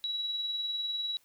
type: tone with tremolo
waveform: sine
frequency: 3900 Hz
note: B7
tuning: 23 cents flat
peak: -29 dBFS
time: 0.04-1.17 s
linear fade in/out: 0 ms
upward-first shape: triangle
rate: 20 Hz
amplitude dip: 45%
effects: white hiss -67 dBFS RMS until 1.24 s